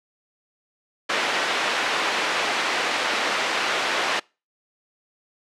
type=band-pass noise; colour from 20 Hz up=white; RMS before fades=-24 dBFS; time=1.09-4.2 s; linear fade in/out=10 ms; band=370 to 2600 Hz; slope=12 dB/octave; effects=noise-tail reverb RT60 0.3 s tail -26 dB re dry + low-pass 9000 Hz 12 dB/octave